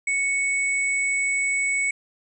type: tone pair together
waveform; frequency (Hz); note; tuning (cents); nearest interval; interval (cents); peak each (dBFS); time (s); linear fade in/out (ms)
sine; 2217 / 7908; C#7 / B8; 0 / +1; octave + minor seventh; 2201; -21 / -29; 0.07-1.91; 5
effects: none